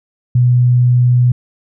sine tone, 123.47 Hz, B2, in tune, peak -7 dBFS, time 0.35-1.32 s, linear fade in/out 5 ms, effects none

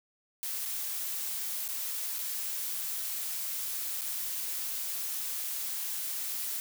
blue noise with dropouts, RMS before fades -35 dBFS, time 0.43-6.6 s, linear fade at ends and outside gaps 0 ms, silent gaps 0.654-0.658 / 1.679-1.688 / 2.184-2.189 / 4.011-4.017 s, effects none

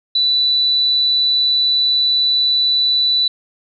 sine tone, 3971 Hz, B7, 9 cents sharp, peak -12 dBFS, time 0.15-3.28 s, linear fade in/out 5 ms, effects none

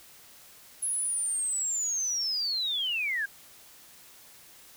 sine linear sweep, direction down, 10700 to 1568 Hz, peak -27 dBFS, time 0.82-3.26 s, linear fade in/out 10 ms, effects white hiss -53 dBFS RMS until 4.76 s

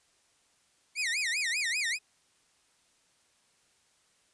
sawtooth tone with vibrato, 2138 Hz, C7, 37 cents sharp, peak -25 dBFS, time 0.95-1.99 s, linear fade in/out 50 ms, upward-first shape sine, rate 5.1 Hz, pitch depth 290 cents each way, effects white hiss -68 dBFS RMS until 4.33 s + resampled to 22050 Hz

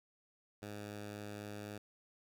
10% pulse tone, 103.83 Hz, G#2, in tune, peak -36 dBFS, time 0.62-1.78 s, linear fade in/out 5 ms, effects none

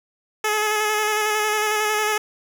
10% pulse tone with vibrato, 425.8 Hz, G#4, 43 cents sharp, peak -11 dBFS, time 0.44-2.18 s, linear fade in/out 5 ms, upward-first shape square, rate 11 Hz, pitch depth 21 cents each way, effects none

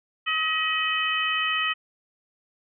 harmonic tone with a mistuned harmonic, 636 Hz, D#5, 38 cents sharp, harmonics 2 / 3 / 4 / 5, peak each -28 / -28 / -28 / -28 dBFS, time 0.26-1.74 s, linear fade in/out 20 ms, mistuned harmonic 5, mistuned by -79 cents, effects none

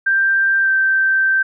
sine tone with pitch glide, 1577 to 1558.9 Hz, G6 to G6, +10 to -10 cents, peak -12 dBFS, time 0.06-1.43 s, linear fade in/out 10 ms, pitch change -20 cents, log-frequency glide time 0.61-0.7 s, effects none

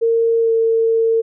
sine tone with pitch glide, 458.5 to 453 Hz, A#4 to A#4, -29 to -50 cents, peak -12 dBFS, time 0.01-1.22 s, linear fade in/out 20 ms, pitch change -21 cents, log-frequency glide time 0.4-0.51 s, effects none

